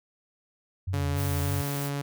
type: tone with vibrato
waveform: sine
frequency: 90 Hz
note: F#2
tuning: 47 cents flat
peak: -27 dBFS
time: 0.87-1.62 s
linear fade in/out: 10 ms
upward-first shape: sine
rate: 3.4 Hz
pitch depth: 100 cents each way
type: tone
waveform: sawtooth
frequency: 141.8 Hz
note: C#3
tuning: 40 cents sharp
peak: -25 dBFS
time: 0.93-2.02 s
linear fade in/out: 10 ms
type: noise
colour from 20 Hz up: blue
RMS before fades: -38 dBFS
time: 1.15-1.91 s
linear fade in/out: 50 ms
effects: none